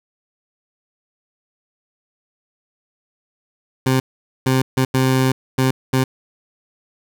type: tone bursts at uneven times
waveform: 20% pulse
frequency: 130.81 Hz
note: C3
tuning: in tune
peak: -9 dBFS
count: 6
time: 3.86-4 / 4.46-4.62 / 4.77-4.85 / 4.94-5.32 / 5.58-5.71 / 5.93-6.04 s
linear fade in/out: 5 ms
effects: none